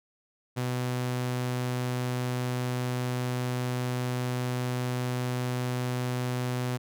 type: tone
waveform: sawtooth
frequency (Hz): 125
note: B2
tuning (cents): +21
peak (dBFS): -24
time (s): 0.56-6.78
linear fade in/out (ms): 20
effects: none